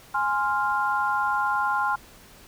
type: chord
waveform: sine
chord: F minor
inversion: first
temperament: equal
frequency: 830.6 / 1046.5 / 1396.9 Hz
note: Ab5 / C6 / F6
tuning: 0 / 0 / 0 cents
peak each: -26 dBFS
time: 0.14-1.96 s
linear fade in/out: 10 ms
effects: pink hiss -50 dBFS RMS until 2.47 s